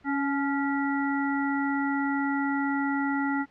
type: harmonic tone with a mistuned harmonic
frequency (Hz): 278.2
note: C#4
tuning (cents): +6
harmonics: 1 / 3 / 5 / 7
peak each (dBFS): -26 / -32 / -33 / -34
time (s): 0.04-3.46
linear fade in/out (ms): 50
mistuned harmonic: 3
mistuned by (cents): +33
effects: pink hiss -60 dBFS RMS until 3.5 s + low-pass 3000 Hz 12 dB/octave